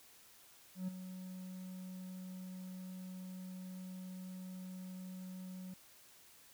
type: tone with ADSR envelope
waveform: triangle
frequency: 185 Hz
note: F#3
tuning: in tune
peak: -33 dBFS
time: 0.75-5.74 s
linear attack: 130 ms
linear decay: 10 ms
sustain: -10 dB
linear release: 5 ms
effects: white hiss -62 dBFS RMS until 6.53 s